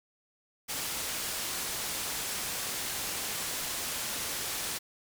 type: low-pass noise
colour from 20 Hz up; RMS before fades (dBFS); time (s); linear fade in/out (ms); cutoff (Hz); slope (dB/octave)
white; -35; 0.68-4.79; 20; 12000; 12
effects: none